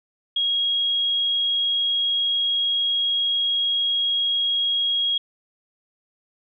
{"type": "tone", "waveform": "sine", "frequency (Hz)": 3289, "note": "G#7", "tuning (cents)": -18, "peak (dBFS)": -19, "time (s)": [0.36, 5.18], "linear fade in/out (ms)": 5, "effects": []}